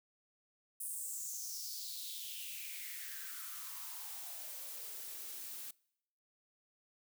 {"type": "noise with high-pass filter sweep", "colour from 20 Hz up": "blue", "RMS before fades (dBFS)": -45, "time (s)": [0.8, 5.71], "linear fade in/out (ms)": 5, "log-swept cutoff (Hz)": [9700, 240], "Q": 4.7, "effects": ["noise-tail reverb RT60 0.8 s tail -25 dB re dry"]}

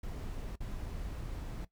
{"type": "noise with dropouts", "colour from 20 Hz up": "brown", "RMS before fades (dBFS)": -40, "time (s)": [0.03, 1.65], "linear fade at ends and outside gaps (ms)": 5, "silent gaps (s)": [0.558, 0.604], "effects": ["noise-tail reverb RT60 0.1 s tail -17 dB re dry"]}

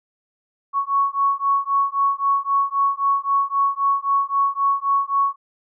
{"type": "beating tone pair", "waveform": "sine", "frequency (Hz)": [1108.7, 1112.5], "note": ["C#6", "C#6"], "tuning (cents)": [0, 6], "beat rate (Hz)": 3.8, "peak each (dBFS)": -20, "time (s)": [0.73, 5.36], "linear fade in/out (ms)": 50, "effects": []}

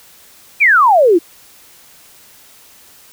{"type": "exponential sweep", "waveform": "sine", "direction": "down", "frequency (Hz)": [2499, 315.7], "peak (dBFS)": -6, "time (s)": [0.6, 1.19], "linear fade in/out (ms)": 20, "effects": ["white hiss -44 dBFS RMS until 3.12 s"]}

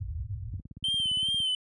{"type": "low-pass noise", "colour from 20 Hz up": "white", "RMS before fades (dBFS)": -33, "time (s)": [0, 0.61], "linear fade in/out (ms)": 20, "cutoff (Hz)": 120, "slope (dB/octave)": 96}
{"type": "click train", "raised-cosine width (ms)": 5, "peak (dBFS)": -30, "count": 16, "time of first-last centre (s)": [0.54, 1.402], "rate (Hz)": 17.4}
{"type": "tone with vibrato", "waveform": "triangle", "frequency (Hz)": 3100, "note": "G7", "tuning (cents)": -20, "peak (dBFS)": -24, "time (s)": [0.84, 1.55], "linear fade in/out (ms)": 2, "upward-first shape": "sine", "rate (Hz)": 2.5, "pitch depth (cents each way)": 54}
{"effects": ["high-pass 60 Hz 12 dB/octave", "resampled to 24000 Hz"]}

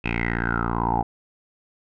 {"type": "tone with low-pass filter sweep", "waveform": "10% pulse", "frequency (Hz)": 57.9, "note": "A#1", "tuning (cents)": -11, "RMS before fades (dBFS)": -24, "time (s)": [0.04, 1.03], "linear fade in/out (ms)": 10, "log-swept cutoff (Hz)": [2600, 780], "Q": 9.9, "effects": []}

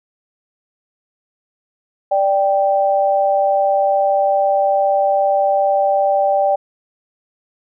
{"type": "tone pair together", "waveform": "sine", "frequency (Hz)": [587.3, 784.7], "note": ["D5", "G5"], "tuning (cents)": [0, 2], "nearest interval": "perfect fourth", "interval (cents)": 502, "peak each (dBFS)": -15, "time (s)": [2.11, 6.56], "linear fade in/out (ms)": 10, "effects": []}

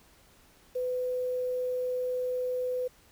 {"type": "tone with quantisation", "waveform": "sine", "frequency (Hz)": 502, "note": "B4", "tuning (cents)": 28, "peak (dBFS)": -28, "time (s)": [0.75, 2.88], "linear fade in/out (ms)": 10, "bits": 9, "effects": ["pink hiss -60 dBFS RMS until 3.11 s"]}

